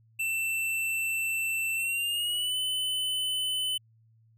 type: tone with pitch glide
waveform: square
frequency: 2675 to 3020 Hz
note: E7 to F#7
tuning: +25 to +35 cents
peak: -28 dBFS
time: 0.19-3.78 s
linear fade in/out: 10 ms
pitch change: +210 cents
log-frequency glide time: 1.75-2.57 s
effects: added 112 Hz sine -59 dBFS peak until 4.37 s